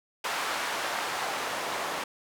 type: noise with band-pass filter sweep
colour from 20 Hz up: white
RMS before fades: -32 dBFS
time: 0.24-2.04 s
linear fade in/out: 5 ms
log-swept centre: 1100 to 730 Hz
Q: 0.93
effects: none